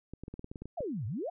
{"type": "clicks", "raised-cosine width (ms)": 3, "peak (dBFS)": -29, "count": 11, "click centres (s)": [0.136, 0.236, 0.281, 0.34, 0.394, 0.444, 0.515, 0.558, 0.62, 0.656, 0.806]}
{"type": "exponential two-way sweep", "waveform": "sine", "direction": "down then up", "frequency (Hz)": [760, 96, 760], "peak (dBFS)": -33, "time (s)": [0.77, 1.3], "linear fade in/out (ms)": 10, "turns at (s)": 1.06}
{"effects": []}